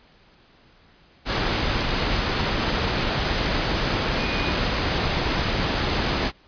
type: tone in noise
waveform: sine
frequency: 2461 Hz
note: D#7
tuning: 20 cents flat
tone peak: -32 dBFS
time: 4.17-4.54 s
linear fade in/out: 50 ms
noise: pink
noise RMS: -23 dBFS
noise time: 1.25-6.32 s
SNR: -12 dB
effects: pink hiss -55 dBFS RMS until 6.47 s + resampled to 11025 Hz